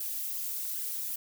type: noise with flanger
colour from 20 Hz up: violet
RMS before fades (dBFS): -35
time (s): 0-1.16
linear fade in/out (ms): 5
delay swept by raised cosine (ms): 0.62 to 5.62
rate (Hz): 2.6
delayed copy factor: +1
effects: none